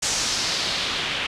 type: noise with low-pass filter sweep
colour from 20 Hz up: white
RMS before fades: -25 dBFS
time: 0.02-1.27 s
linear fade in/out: 10 ms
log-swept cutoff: 6900 to 2800 Hz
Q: 1.9
effects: low-pass 11000 Hz 12 dB/octave